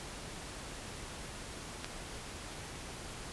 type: click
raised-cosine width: 0.2 ms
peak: -20 dBFS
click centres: 1.845 s
effects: pink hiss -45 dBFS RMS until 3.32 s + resampled to 24000 Hz